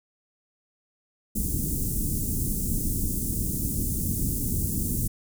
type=band-stop noise; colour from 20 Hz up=pink; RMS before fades=-27 dBFS; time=1.35-5.08 s; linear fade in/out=10 ms; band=290 to 8100 Hz; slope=24 dB/octave; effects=none